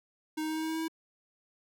square tone with pitch steps, 311.1 / 312.9 / 314.7 / 316.5 / 318.4 / 320.2 / 322.1 / 323.9 Hz, D#4 / D#4 / D#4 / D#4 / D#4 / D#4 / E4 / E4, 0 / +10 / +20 / +30 / +40 / +50 / -40 / -30 cents, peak -32 dBFS, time 0.37-0.882 s, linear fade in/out 10 ms, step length 64 ms, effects none

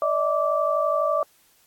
sine tone cluster, 586 / 638 / 1166 Hz, D5 / D#5 / D6, -4 / +43 / -13 cents, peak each -24 dBFS, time 0.02-1.23 s, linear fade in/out 2 ms, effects white hiss -60 dBFS RMS until 1.66 s + AAC 64 kbps

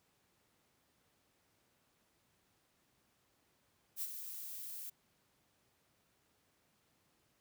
violet noise with ADSR envelope, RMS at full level -38 dBFS, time 3.96-4.9 s, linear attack 59 ms, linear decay 52 ms, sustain -8 dB, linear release 8 ms, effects pink hiss -75 dBFS RMS until 7.4 s + high-pass 80 Hz 12 dB/octave

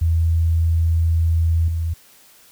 sine tone with level steps, 82.41 Hz, E2, in tune, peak -14 / -19 dBFS, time 0.01-1.94 s, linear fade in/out 10 ms, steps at 1.68 s, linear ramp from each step 2 ms, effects white hiss -50 dBFS RMS until 2.51 s

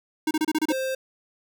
square tone bursts, 311.1 Hz, D#4, in tune, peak -21 dBFS, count 7, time 0.27-0.724 s, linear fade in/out 5 ms, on 40 ms, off 29 ms
square tone, 526 Hz, C5, 9 cents sharp, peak -26 dBFS, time 0.7-0.95 s, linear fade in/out 5 ms
effects none

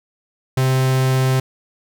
45% pulse tone, 130.81 Hz, C3, in tune, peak -14 dBFS, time 0.57-1.4 s, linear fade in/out 5 ms, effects none

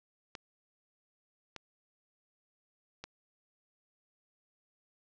clicks, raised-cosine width 0.2 ms, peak -25 dBFS, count 3, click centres 0.352 / 1.563 / 3.04 s, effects resampled to 16000 Hz + 10-bit

